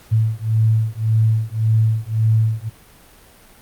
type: beating tone pair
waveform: sine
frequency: 109.9 / 111.7 Hz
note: A2 / A2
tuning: -2 / +27 cents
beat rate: 1.8 Hz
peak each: -17 dBFS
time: 0.11-2.7 s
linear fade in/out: 20 ms
effects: pink hiss -47 dBFS RMS until 3.61 s + Opus 48 kbps